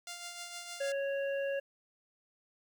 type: tone with tremolo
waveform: 5% pulse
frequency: 698.5 Hz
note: F5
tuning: in tune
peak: -29 dBFS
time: 0.07-0.92 s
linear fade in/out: 2 ms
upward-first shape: triangle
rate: 6.5 Hz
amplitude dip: 50%
type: harmonic tone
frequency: 554 Hz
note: C#5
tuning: 1 cent flat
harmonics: 1 / 3 / 5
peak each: -32 / -42 / -46 dBFS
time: 0.8-1.6 s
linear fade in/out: 10 ms
effects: 11-bit